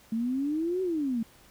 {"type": "exponential two-way sweep", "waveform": "sine", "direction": "up then down", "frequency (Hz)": [219, 381.2, 219], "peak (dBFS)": -26, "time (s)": [0.12, 1.23], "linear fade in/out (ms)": 5, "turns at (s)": 0.82, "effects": ["pink hiss -57 dBFS RMS until 1.5 s"]}